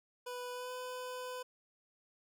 25% pulse tone with pitch glide, 494.5 to 503.1 Hz, B4 to B4, +2 to +32 cents, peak -37 dBFS, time 0.26-1.43 s, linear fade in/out 10 ms, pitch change +30 cents, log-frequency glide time 0.52-0.72 s, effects none

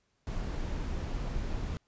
brown noise with dropouts, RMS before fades -34 dBFS, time 0.27-1.77 s, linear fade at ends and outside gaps 0 ms, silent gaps 1.529-1.533 s, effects pink hiss -75 dBFS RMS until 1.87 s + resampled to 16000 Hz

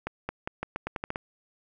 accelerating click train, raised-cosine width 0.5 ms, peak -16 dBFS, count 10, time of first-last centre 0.07-1.159 s, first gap 220 ms, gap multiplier 0.84, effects none

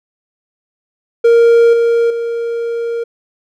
triangle tone with level steps, 466.2 Hz, A#4, in tune, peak -3 / -7 / -14 dBFS, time 1.24-3.04 s, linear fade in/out 10 ms, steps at 1.73 / 2.1 s, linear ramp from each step 5 ms, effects none

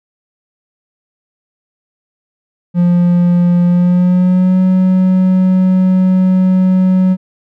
triangle tone with pitch glide, 175.4 to 185.83 Hz, F3 to F#3, +8 to +8 cents, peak -5 dBFS, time 2.74-7.17 s, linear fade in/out 50 ms, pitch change +100 cents, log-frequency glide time 3.65-4.6 s, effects none

